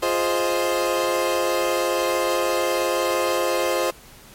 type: chord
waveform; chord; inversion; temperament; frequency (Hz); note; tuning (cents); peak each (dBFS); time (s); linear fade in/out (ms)
30% pulse; F minor seventh; none; equal; 349.2 / 415.3 / 523.3 / 622.3; F4 / Ab4 / C5 / Eb5; 0 / 0 / 0 / 0; -23 / -26 / -20 / -24; 0.02-3.91; 10
effects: pink hiss -46 dBFS RMS until 4.34 s + MP3 64 kbps